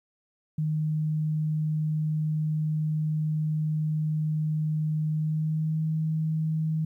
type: tone with pitch glide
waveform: sine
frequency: 154.5 to 157.66 Hz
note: D#3 to D#3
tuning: -12 to +23 cents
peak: -24 dBFS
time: 0.58-6.85 s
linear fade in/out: 5 ms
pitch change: +35 cents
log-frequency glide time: 5.12-5.83 s
effects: 11-bit